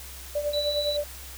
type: tone with tremolo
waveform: sine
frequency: 587 Hz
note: D5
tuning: 1 cent flat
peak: -22 dBFS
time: 0.35-1.04 s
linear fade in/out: 5 ms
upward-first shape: triangle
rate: 9.8 Hz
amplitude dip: 75%
type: tone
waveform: sine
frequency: 3951 Hz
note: B7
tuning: in tune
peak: -28 dBFS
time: 0.53-0.97 s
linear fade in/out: 5 ms
effects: added 66 Hz sine -43 dBFS peak until 1.37 s + white hiss -43 dBFS RMS until 1.37 s